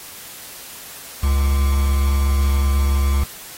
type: tone with quantisation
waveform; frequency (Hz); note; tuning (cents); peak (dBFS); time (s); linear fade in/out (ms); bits
triangle; 69; C#2; -7; -12; 1.23-3.24; 5; 5
effects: white hiss -37 dBFS RMS until 3.57 s + AAC 48 kbps